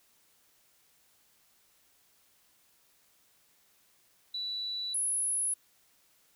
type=tone pair in turn; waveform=sine; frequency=3951 / 10548 Hz; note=B7 / E9; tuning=0 / 0 cents; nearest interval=octave + perfect fourth; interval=1700 cents; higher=second; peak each=-33 / -28 dBFS; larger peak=second; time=4.34-4.94 / 4.94-5.54 s; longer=neither; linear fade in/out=5 ms; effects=white hiss -67 dBFS RMS until 6.35 s